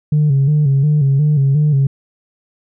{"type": "tone with vibrato", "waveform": "sine", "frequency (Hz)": 143.6, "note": "D3", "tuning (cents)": -39, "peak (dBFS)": -8, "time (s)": [0.12, 1.87], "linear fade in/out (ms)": 5, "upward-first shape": "square", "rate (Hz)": 2.8, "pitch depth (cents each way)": 80, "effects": ["tanh soft clip ceiling -7 dBFS"]}